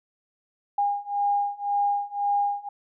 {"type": "beating tone pair", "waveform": "sine", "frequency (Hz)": [811, 812.9], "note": ["G#5", "G#5"], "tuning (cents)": [-41, -37], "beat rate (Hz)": 1.9, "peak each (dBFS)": [-26, -25], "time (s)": [0.78, 2.69], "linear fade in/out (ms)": 5, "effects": []}